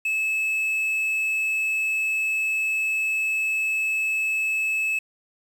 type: tone with quantisation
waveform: triangle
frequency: 2600 Hz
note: E7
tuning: 24 cents flat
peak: -20 dBFS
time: 0.05-4.99 s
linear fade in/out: 5 ms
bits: 8
effects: none